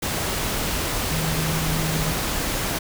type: tone in noise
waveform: sine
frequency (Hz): 158.6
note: D#3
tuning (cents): +33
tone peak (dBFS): -24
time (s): 1.11-2.12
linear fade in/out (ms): 10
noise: pink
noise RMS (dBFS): -25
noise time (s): 0.02-2.79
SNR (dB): -2
effects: none